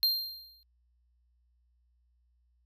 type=tone with exponential decay; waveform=square; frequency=4186 Hz; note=C8; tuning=in tune; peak=-22 dBFS; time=0.03-0.63 s; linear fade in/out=0 ms; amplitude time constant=130 ms; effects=added 60 Hz sine -67 dBFS peak until 2.65 s